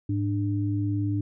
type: tone pair together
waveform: sine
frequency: 105 / 297 Hz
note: G#2 / D4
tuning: +19 / +20 cents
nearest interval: octave + tritone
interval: 1801 cents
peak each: -25 / -28 dBFS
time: 0.09-1.21 s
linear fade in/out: 5 ms
effects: none